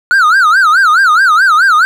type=tone with vibrato; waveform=triangle; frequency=1396.9 Hz; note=F6; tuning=in tune; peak=-3 dBFS; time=0.11-1.85 s; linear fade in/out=0 ms; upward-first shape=sine; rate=4.7 Hz; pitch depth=240 cents each way; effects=none